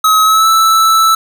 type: tone with pitch glide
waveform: square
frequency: 1278 to 1317 Hz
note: D#6 to E6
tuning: +46 to -2 cents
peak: -7 dBFS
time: 0.04-1.15 s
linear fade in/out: 5 ms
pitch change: +52 cents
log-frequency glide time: 0.23-0.48 s
effects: none